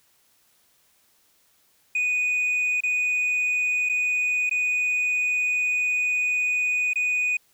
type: tone with dropouts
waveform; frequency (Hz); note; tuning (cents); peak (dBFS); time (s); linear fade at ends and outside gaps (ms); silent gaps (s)
sine; 2479; D#7; -7; -18; 1.95-7.37; 5; 2.806-2.835 / 3.89-3.895 / 4.495-4.511 / 6.934-6.957
effects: tanh soft clip ceiling -20 dBFS + white hiss -63 dBFS RMS until 7.53 s